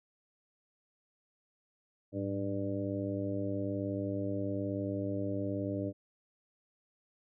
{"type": "harmonic tone with a mistuned harmonic", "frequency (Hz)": 98.9, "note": "G2", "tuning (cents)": 16, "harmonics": [1, 2, 3, 4, 5, 6], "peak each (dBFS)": [-38, -41, -36, -44, -42, -40], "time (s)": [2.12, 5.93], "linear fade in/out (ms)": 50, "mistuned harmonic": 1, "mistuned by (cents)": 110, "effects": []}